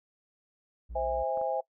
triangle tone, 58.27 Hz, A#1, in tune, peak -36 dBFS, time 0.89-1.24 s, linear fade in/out 20 ms
sine chord, C augmented, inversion none, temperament just, 523.3 / 654.1 / 817.6 Hz, C5 / E5 / G#5, 0 / -14 / -27 cents, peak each -32 dBFS, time 0.95-1.61 s, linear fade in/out 10 ms
clicks, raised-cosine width 1 ms, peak -33 dBFS, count 2, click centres 1.374 / 1.414 s
effects noise-tail reverb RT60 0.1 s tail -22 dB re dry

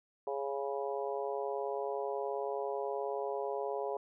harmonic tone with a mistuned harmonic, 138.59 Hz, C#3, in tune, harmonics 3 / 4 / 5 / 6 / 7, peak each -37 / -39 / -41 / -43 / -44 dBFS, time 0.27-3.97 s, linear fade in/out 2 ms, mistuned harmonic 7, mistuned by +18 cents, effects none

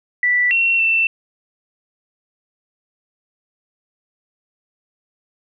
sine tone with pitch steps, 1968 / 2723 / 2678 Hz, B6 / F7 / E7, -7 / -44 / +27 cents, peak -13 dBFS, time 0.23-1.07 s, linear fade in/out 2 ms, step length 280 ms, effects none

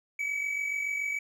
triangle tone pair together, 2239 / 2286 Hz, C#7 / D7, +17 / -47 cents, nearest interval unison, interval 36 cents, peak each -36 / -28 dBFS, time 0.19-1.19 s, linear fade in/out 5 ms, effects none

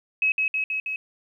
sine tone with echo, 2563 Hz, E7, 49 cents flat, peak -18 dBFS, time 0.22-0.32 s, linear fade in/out 2 ms, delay 160 ms, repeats 4, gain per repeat -2 dB, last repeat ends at 0.96 s, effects 10-bit

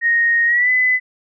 sine tone with pitch glide, 1864.7 to 2010 Hz, A#6 to B6, 0 to +30 cents, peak -12 dBFS, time 0.01-1 s, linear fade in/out 50 ms, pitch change +130 cents, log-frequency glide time 0.46-0.7 s, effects none

